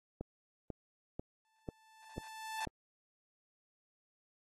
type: click train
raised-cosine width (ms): 2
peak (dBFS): -27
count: 6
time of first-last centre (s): 0.21-2.673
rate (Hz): 2.03
type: tone with exponential growth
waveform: sawtooth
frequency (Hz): 880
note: A5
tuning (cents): 0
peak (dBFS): -33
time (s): 1.45-2.65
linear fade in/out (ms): 0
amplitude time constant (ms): 260
effects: AAC 32 kbps